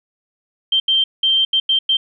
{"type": "tone bursts at uneven times", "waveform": "sine", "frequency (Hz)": 3143, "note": "G7", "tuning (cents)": 4, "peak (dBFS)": -12, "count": 6, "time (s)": [[0.72, 0.8], [0.88, 1.04], [1.23, 1.45], [1.53, 1.6], [1.69, 1.79], [1.89, 1.97]], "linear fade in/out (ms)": 5, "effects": []}